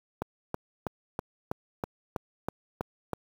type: click train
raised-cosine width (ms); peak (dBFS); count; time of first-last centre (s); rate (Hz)
1; -16; 10; 0.22-3.133; 3.09
effects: high-pass 60 Hz 12 dB/octave + 7-bit